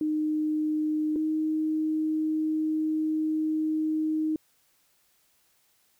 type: tone pair in turn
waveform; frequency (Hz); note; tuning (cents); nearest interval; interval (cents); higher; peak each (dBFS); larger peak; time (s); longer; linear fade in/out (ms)
sine; 307.2 / 312; D#4 / D#4; -22 / +5; unison; 27; second; -24; neither; 0.01-1.16 / 1.16-4.36; second; 2
effects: white hiss -67 dBFS RMS until 5.99 s